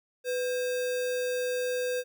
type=tone with sample-and-hold; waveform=sine; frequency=498.3 Hz; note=B4; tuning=15 cents sharp; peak=-27 dBFS; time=0.24-2.04 s; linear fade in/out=50 ms; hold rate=2100 Hz; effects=none